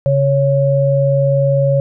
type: tone pair together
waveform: sine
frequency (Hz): 138.6 / 554.4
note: C#3 / C#5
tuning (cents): 0 / 0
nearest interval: 2 octaves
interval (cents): 2400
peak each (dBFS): -13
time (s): 0.06-1.8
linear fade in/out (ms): 0
effects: none